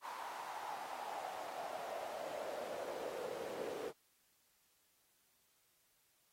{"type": "noise with high-pass filter sweep", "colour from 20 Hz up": "brown", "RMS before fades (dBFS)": -45, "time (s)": [0.01, 3.93], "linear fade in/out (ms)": 50, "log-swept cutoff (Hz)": [970, 440], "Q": 5.2, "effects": ["white hiss -75 dBFS RMS until 6.32 s", "AAC 48 kbps"]}